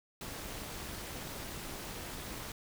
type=noise with amplitude modulation; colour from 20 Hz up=pink; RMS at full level=-40 dBFS; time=0.21-2.52 s; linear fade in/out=2 ms; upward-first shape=sine; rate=252 Hz; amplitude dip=65%; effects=none